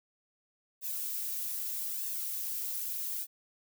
violet noise with flanger, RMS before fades -36 dBFS, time 0.81-3.27 s, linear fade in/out 50 ms, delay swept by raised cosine 1.1 to 4.1 ms, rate 0.8 Hz, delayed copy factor +0.65, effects none

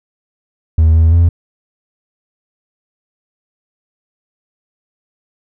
triangle tone with pitch steps, 80 / 81.3 / 85 Hz, D#2 / E2 / F2, +49 / -23 / -46 cents, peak -3 dBFS, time 0.78-1.29 s, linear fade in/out 5 ms, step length 170 ms, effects tanh soft clip ceiling 0 dBFS

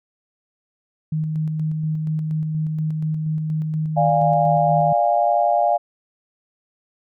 sine tone with tremolo, 156.1 Hz, D#3, 6 cents sharp, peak -19 dBFS, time 1.12-4.93 s, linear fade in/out 5 ms, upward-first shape square, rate 4.2 Hz, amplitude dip 25%
sine chord, D diminished, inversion none, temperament equal with one note detuned, 587.3 / 698.5 / 820.6 Hz, D5 / F5 / Ab5, 0 / 0 / -21 cents, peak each -21 / -17 / -21 dBFS, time 3.96-5.78 s, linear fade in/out 20 ms
effects none

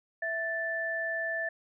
sine tone pair together, 659.3 / 1760 Hz, E5 / A6, 0 / 0 cents, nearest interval octave + perfect fourth, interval 1700 cents, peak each -35 / -31 dBFS, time 0.22-1.49 s, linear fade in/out 5 ms, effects none

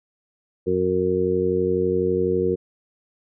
harmonic tone, 92 Hz, F#2, 9 cents flat, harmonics 1 / 2 / 3 / 4 / 5, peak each -31 / -28 / -30 / -22 / -22 dBFS, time 0.66-2.56 s, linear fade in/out 20 ms, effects none

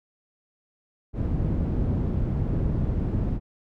white low-pass noise, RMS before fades -25 dBFS, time 1.13-3.4 s, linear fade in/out 50 ms, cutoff 150 Hz, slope 12 dB/octave, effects none

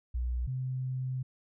sine tone pair in turn, 61 / 129.25 Hz, B1 / C3, -21 / -21 cents, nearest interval octave + minor second, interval 1300 cents, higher second, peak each -29 / -31 dBFS, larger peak first, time 0.14-0.47 / 0.47-1.23 s, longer second, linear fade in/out 10 ms, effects none

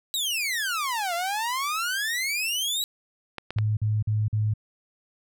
sawtooth exponential two-way sweep, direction down then up, 3951 to 671 to 3951 Hz, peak -22 dBFS, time 0.14-2.84 s, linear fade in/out 0 ms, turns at 1.14 s
clicks, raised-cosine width 0.3 ms, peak -17 dBFS, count 3, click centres 3.383 / 3.506 / 3.586 s
sine tone bursts, 107.1 Hz, A2, 46 cents flat, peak -21 dBFS, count 4, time 3.56-4.538 s, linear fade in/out 5 ms, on 210 ms, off 46 ms
effects none

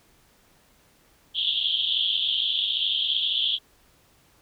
white band-pass noise, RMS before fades -25 dBFS, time 1.34-3.59 s, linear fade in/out 50 ms, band 3100 to 3500 Hz, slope 96 dB/octave, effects pink hiss -60 dBFS RMS until 4.41 s

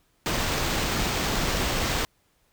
pink noise with sample-and-hold, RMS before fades -26 dBFS, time 0.26-2.05 s, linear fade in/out 0 ms, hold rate 11025 Hz, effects pink hiss -67 dBFS RMS until 2.52 s

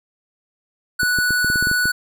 square tone, 1477 Hz, F#6, 3 cents flat, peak -17 dBFS, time 0.99-1.92 s, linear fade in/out 10 ms
clicks, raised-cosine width 3 ms, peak -14 dBFS, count 10, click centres 1.032 / 1.187 / 1.307 / 1.446 / 1.501 / 1.558 / 1.626 / 1.671 / 1.714 / 1.856 s
effects none

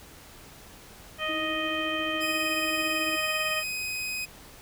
harmonic tone, 623 Hz, D#5, 2 cents sharp, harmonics 1 / 2 / 3 / 4 / 5, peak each -34 / -34 / -34 / -34 / -34 dBFS, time 1.18-3.64 s, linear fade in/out 50 ms
sine tone with tremolo, 318.6 Hz, D#4, 41 cents sharp, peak -32 dBFS, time 1.28-3.17 s, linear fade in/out 20 ms, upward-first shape sine, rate 14 Hz, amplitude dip 40%
sawtooth tone, 2510 Hz, D#7, 15 cents sharp, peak -27 dBFS, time 2.2-4.26 s, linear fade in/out 20 ms
effects pink hiss -49 dBFS RMS until 4.61 s

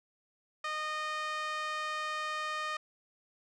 5% pulse tone with band-pass filter, 615 Hz, D#5, 20 cents flat, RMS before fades -36 dBFS, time 0.64-2.77 s, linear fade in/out 5 ms, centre 1300 Hz, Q 1.8, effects none

